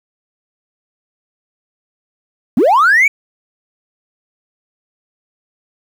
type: linear sweep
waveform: triangle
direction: up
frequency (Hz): 191.5 to 2337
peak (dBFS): -4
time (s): 2.57-3.08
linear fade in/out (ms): 5
effects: tanh soft clip ceiling -3 dBFS + 7-bit

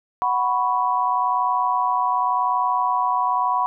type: chord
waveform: sine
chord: F# suspended fourth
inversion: none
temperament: equal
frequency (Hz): 740 / 987.8 / 1108.7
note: F#5 / B5 / C#6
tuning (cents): 0 / 0 / 0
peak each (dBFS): -24 / -20 / -24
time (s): 0.22-3.66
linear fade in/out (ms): 0
effects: none

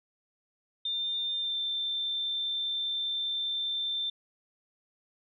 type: tone with pitch glide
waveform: sine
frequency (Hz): 3602 to 3565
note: A7 to A7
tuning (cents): +40 to +22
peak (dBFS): -29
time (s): 0.85-4.1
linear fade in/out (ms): 5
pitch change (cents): -18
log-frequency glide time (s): 1.38-1.56
effects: none

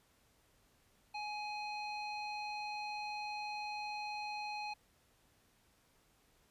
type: tone with low-pass filter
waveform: square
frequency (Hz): 837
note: G#5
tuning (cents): +13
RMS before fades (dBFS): -42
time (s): 1.14-4.74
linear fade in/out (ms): 10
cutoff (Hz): 3500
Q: 9.1
effects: pink hiss -71 dBFS RMS until 6.5 s + resampled to 32000 Hz

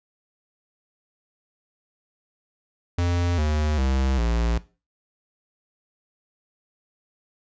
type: tone with pitch steps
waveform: square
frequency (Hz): 87.31 / 76.01 / 66.17 / 57.6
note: F2 / D#2 / C2 / A#1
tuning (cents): 0 / -40 / +20 / -20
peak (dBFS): -21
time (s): 2.98-4.58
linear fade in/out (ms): 5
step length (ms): 400
effects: noise-tail reverb RT60 0.3 s tail -17 dB re dry + resampled to 16000 Hz

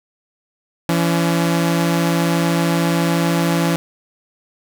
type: tone pair together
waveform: sawtooth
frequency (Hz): 168.7 / 283.7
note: E3 / C#4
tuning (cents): +40 / +40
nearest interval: major sixth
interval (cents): 900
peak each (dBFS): -12 / -17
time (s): 0.89-3.76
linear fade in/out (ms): 0
effects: none

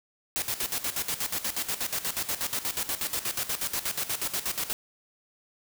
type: noise with tremolo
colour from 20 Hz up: white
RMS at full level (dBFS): -29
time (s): 0.36-4.73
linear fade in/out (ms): 0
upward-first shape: square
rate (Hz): 8.3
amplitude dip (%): 75
effects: none

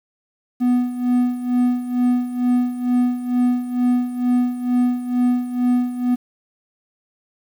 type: tone with tremolo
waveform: triangle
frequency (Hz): 246.9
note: B3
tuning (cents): 0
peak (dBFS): -11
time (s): 0.6-6.16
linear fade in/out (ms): 20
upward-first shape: sine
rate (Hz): 2.2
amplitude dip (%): 75
effects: 8-bit

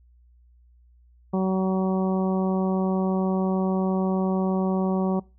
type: harmonic tone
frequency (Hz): 188.6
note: F#3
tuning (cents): +33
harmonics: 1 / 2 / 3 / 4 / 5 / 6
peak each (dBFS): -22 / -28 / -32 / -34 / -36 / -38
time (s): 1.33-5.2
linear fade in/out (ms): 10
effects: noise-tail reverb RT60 0.3 s tail -24 dB re dry + added 60 Hz sine -53 dBFS peak until 5.38 s

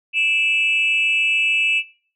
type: tone with amplitude modulation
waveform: sine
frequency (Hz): 2633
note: E7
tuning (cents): -3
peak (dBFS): -11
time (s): 0.13-1.83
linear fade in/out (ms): 50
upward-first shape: sine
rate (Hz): 273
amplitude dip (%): 75
effects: noise-tail reverb RT60 0.4 s tail -17 dB re dry + tanh soft clip ceiling -9 dBFS

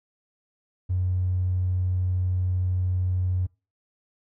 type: tone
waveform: triangle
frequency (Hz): 91.3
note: F#2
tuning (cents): -23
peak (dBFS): -18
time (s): 0.89-3.47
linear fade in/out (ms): 20
effects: noise-tail reverb RT60 0.3 s tail -26 dB re dry + tanh soft clip ceiling -19 dBFS

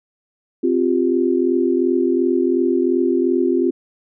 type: chord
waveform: sine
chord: C suspended fourth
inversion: none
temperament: equal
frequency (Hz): 261.6 / 349.2 / 392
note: C4 / F4 / G4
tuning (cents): 0 / 0 / 0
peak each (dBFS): -19 / -17 / -21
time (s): 0.63-3.71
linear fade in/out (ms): 10
effects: none

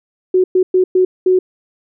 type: tone bursts at uneven times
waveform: sine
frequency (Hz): 369.7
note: F#4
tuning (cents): -1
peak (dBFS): -8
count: 5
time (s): 0.34-0.44 / 0.55-0.63 / 0.74-0.84 / 0.95-1.05 / 1.26-1.39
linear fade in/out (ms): 5
effects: none

